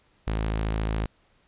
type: tone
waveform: sawtooth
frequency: 54 Hz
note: A1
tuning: 32 cents flat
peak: -21 dBFS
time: 0.27-1.06 s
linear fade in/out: 5 ms
effects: pink hiss -64 dBFS RMS until 1.47 s + resampled to 8000 Hz